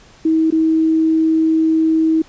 sine tone with dropouts, 320.1 Hz, D#4, 49 cents sharp, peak -11 dBFS, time 0.25-2.22 s, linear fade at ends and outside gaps 5 ms, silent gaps 0.505-0.523 s, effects pink hiss -46 dBFS RMS until 2.28 s + resampled to 16000 Hz

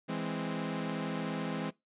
sawtooth chord, E augmented, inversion none, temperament equal, 164.81 / 207.7 / 261.6 Hz, E3 / G#3 / B#3, 0 / 0 / 0 cents, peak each -34 dBFS, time 0.08-1.71 s, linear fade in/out 20 ms, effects noise-tail reverb RT60 0.2 s tail -22 dB re dry + resampled to 8000 Hz

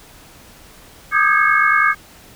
sine tone cluster, 1200 / 1249 / 1586 / 1658 / 2180 Hz, D6 / D#6 / G6 / G#6 / C#7, +37 / +6 / +20 / -3 / -29 cents, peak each -18 dBFS, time 1.11-1.95 s, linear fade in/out 50 ms, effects pink hiss -44 dBFS RMS until 2.35 s

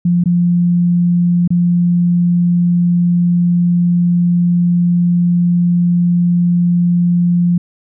sine tone with dropouts, 174.61 Hz, F3, in tune, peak -9 dBFS, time 0.05-7.58 s, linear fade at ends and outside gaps 5 ms, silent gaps 0.239-0.257 / 1.477-1.504 s, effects none

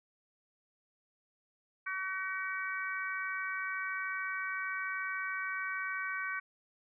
harmonic tone, 378.9 Hz, F#4, 41 cents sharp, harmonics 3 / 4 / 5 / 6, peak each -41 / -37 / -42 / -41 dBFS, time 1.86-6.4 s, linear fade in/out 10 ms, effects none

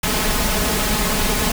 pink noise with comb filter, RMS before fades -19 dBFS, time 0.03-1.52 s, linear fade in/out 5 ms, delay 4.7 ms, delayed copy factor +0.65, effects none

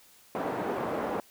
pink band-pass noise, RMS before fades -32 dBFS, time 0.35-1.2 s, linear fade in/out 0 ms, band 290 to 940 Hz, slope 12 dB/octave, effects white hiss -58 dBFS RMS until 1.3 s

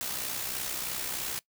white noise with amplitude modulation, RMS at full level -32 dBFS, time 0.01-1.39 s, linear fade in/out 0 ms, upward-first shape sine, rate 63.1 Hz, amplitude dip 50%, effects noise-tail reverb RT60 0.1 s tail -21 dB re dry

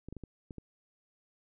clicks, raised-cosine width 3 ms, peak -30 dBFS, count 6, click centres 0.086 / 0.126 / 0.167 / 0.237 / 0.508 / 0.583 s, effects none

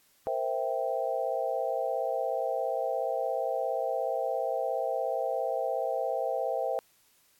sine chord, C dominant seventh, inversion third, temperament equal, 466.2 / 523.3 / 659.3 / 784 Hz, Bb4 / C5 / E5 / G5, 0 / 0 / 0 / 0 cents, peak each -36 / -32 / -32 / -34 dBFS, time 0.27-6.79 s, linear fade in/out 0 ms, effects white hiss -65 dBFS RMS until 7.39 s + AAC 64 kbps

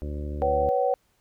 harmonic tone, 73.42 Hz, D2, in tune, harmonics 1 / 2 / 3 / 4 / 5 / 6 / 7 / 8, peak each -30 / -41 / -41 / -40 / -41 / -53 / -45 / -47 dBFS, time 0.02-0.69 s, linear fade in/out 0 ms
sine chord, B suspended second, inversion none, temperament equal with one note detuned, 493.9 / 554.4 / 758.6 Hz, B4 / C#5 / F#5, 0 / 0 / +43 cents, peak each -25 dBFS, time 0.42-0.94 s, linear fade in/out 0 ms
effects pink hiss -68 dBFS RMS until 1.2 s

